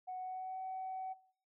sine tone with pitch glide, 740 to 754.7 Hz, F#5 to F#5, 0 to +34 cents, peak -39 dBFS, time 0.07-1.14 s, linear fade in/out 20 ms, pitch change +34 cents, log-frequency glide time 0.17-0.59 s, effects noise-tail reverb RT60 0.6 s tail -20 dB re dry + tanh soft clip ceiling -35 dBFS

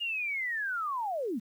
sine linear sweep, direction down, 2867 to 186.2 Hz, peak -30 dBFS, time 0-1.4 s, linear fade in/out 20 ms, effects 10-bit

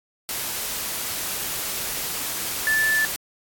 sine tone in noise, 1750 Hz, A6, 10 cents flat, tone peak -18 dBFS, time 2.67-3.05 s, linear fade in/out 0 ms, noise white, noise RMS -28 dBFS, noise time 0.29-3.16 s, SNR +7 dB, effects AAC 64 kbps

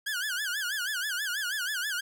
sawtooth tone with vibrato, 1573 Hz, G6, 6 cents sharp, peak -26 dBFS, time 0.06-2.01 s, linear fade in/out 10 ms, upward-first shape sine, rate 6.2 Hz, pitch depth 180 cents each way, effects none

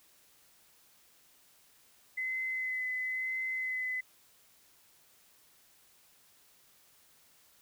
sine tone with vibrato, 2034 Hz, C7, 50 cents flat, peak -32 dBFS, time 2.17-4.01 s, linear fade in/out 10 ms, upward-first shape sine, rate 1 Hz, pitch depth 14 cents each way, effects white hiss -64 dBFS RMS until 7.61 s

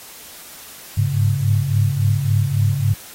sine tone cluster, 100.8 / 104.4 / 139.4 Hz, G2 / G#2 / C#3, +49 / +10 / +10 cents, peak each -19 dBFS, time 0.97-2.94 s, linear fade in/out 10 ms, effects white hiss -39 dBFS RMS until 3.14 s + AAC 48 kbps

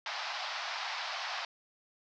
pink band-pass noise, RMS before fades -38 dBFS, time 0.06-1.45 s, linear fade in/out 2 ms, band 680 to 5400 Hz, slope 48 dB/octave, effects none

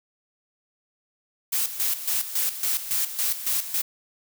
blue noise with tremolo, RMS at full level -24 dBFS, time 1.52-3.82 s, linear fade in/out 10 ms, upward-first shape square, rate 3.6 Hz, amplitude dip 70%, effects none

